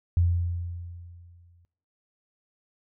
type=tone with exponential decay; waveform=sine; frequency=86.6 Hz; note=F2; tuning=14 cents flat; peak=-17 dBFS; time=0.17-1.65 s; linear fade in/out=0 ms; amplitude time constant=320 ms; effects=noise-tail reverb RT60 0.6 s tail -21 dB re dry